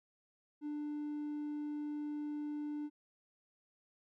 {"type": "tone", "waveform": "triangle", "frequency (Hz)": 296.5, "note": "D4", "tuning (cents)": 17, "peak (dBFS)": -35, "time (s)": [0.61, 2.9], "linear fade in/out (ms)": 50, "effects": ["tanh soft clip ceiling -31 dBFS"]}